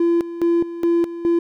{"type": "tone with tremolo", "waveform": "triangle", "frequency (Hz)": 340, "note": "F4", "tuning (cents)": -46, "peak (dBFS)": -11, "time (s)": [0, 1.39], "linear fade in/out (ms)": 5, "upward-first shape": "square", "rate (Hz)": 2.4, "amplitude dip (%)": 80, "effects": ["tanh soft clip ceiling -8 dBFS"]}